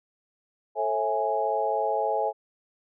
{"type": "chord", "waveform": "sine", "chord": "A major seventh", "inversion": "none", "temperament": "equal with one note detuned", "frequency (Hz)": [440, 543.9, 659.3, 830.6], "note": ["A4", "C#5", "E5", "G#5"], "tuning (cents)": [0, -33, 0, 0], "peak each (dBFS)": [-30, -30, -29, -27], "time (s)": [0.75, 2.33], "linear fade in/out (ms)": 50, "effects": []}